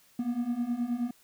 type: beating tone pair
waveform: triangle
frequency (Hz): 234.5 / 244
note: A#3 / B3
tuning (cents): +11 / -21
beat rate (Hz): 9.5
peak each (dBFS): -31 / -28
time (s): 0.19-1.11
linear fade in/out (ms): 5
effects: white hiss -62 dBFS RMS until 1.23 s